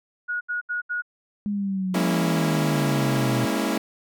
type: tone bursts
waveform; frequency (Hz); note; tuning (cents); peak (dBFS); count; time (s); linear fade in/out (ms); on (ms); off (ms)
sine; 1451; F#6; -34; -24; 4; 0.28-1.022; 20; 130; 74
type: exponential sweep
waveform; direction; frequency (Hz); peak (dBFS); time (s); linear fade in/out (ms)
sine; down; 207.7 to 123.47; -23; 1.46-3.45; 0
type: chord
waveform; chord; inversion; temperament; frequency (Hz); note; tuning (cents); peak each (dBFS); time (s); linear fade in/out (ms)
sawtooth; A# half-diminished seventh; third; equal with one note detuned; 203.6 / 233.1 / 277.2 / 329.6; G#3 / A#3 / C#4 / E4; -34 / 0 / 0 / 0; -24; 1.94-3.78; 5
effects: none